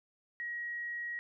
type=tone; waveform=sine; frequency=1900 Hz; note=A#6; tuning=33 cents sharp; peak=-36 dBFS; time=0.4-1.19 s; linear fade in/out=0 ms; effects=none